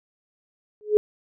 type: tone with exponential growth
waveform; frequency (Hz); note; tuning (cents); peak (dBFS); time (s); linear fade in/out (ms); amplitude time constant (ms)
sine; 421.5; G#4; +26; -9; 0.81-0.97; 0; 33
effects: none

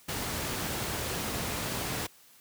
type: noise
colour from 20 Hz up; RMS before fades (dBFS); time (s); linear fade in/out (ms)
pink; -33; 0.08-2.07; 10
effects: white hiss -58 dBFS RMS until 2.4 s + high-pass 60 Hz 12 dB/octave

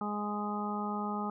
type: harmonic tone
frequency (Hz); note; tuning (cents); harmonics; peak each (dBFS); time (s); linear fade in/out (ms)
207.7; G#3; 0; 1 / 2 / 3 / 4 / 5 / 6; -35 / -42 / -47 / -38 / -44 / -39; 0.01-1.3; 2
effects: none

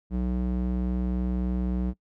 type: tone with band-pass filter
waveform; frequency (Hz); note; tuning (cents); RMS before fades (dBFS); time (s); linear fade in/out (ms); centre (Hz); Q
square; 61.74; B1; 0; -27; 0.1-1.94; 50; 170; 1.2
effects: noise-tail reverb RT60 0.1 s tail -23 dB re dry

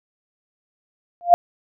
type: tone with exponential growth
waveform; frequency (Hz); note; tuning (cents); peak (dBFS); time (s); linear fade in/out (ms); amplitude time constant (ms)
sine; 697; F5; -4; -3; 1.21-1.34; 0; 27
effects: none

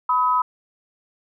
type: tone pair together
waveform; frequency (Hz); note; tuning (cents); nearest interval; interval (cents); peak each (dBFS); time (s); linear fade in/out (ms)
sine; 996 / 1272.3; B5 / D#6; +14 / +38; major third; 424; -18 / -20; 0.09-0.42; 5
effects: none

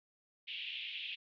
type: band-pass noise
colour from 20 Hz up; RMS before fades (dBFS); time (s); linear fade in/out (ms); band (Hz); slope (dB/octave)
pink; -43; 0.47-1.16; 20; 2500 to 3400; 48
effects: none

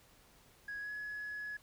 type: tone with pitch glide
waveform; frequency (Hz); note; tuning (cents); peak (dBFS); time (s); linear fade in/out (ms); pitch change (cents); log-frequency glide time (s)
sine; 1661.2 to 1691.2; G#6 to G#6; 0 to +31; -38; 0.68-1.57; 5; +31; 0.79-0.92
effects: tanh soft clip ceiling -37 dBFS + pink hiss -64 dBFS RMS until 1.62 s

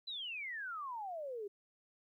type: exponential sweep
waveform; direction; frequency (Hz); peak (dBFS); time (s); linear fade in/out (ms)
sine; down; 4063 to 390.4; -40; 0.07-1.48; 10
effects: 13-bit

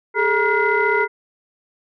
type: tone cluster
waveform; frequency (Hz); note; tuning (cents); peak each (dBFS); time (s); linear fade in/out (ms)
sine; 403.9 / 438.4 / 953 / 1424 / 2039; G#4 / A4 / A#5 / F6 / C7; -48 / -6 / +38 / +33 / -45; -21; 0.14-1.08; 50
effects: tanh soft clip ceiling -5 dBFS

